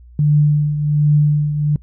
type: tone with tremolo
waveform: sine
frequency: 148.5 Hz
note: D3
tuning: 20 cents sharp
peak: -8 dBFS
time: 0.19-1.76 s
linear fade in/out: 2 ms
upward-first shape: triangle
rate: 1.3 Hz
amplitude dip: 65%
effects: noise-tail reverb RT60 0.1 s tail -23 dB re dry + added 60 Hz sine -39 dBFS peak until 1.82 s